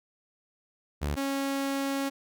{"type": "tone pair in turn", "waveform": "sawtooth", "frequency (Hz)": [72.8, 274.9], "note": ["D2", "C#4"], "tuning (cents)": [-15, -14], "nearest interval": "octave + major seventh", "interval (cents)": 2301, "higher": "second", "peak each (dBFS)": -24, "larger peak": "neither", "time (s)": [[1.01, 1.16], [1.16, 2.1]], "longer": "second", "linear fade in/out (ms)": 20, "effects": []}